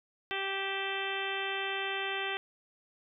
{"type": "harmonic tone with a mistuned harmonic", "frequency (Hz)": 390.5, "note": "G4", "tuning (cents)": -7, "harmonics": [1, 2, 3, 4, 5, 6, 7, 8, 9], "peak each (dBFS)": [-39, -40, -43, -40, -39, -44, -40, -40, -46], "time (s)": [0.31, 2.37], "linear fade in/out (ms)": 0, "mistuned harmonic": 7, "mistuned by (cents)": -50, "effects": []}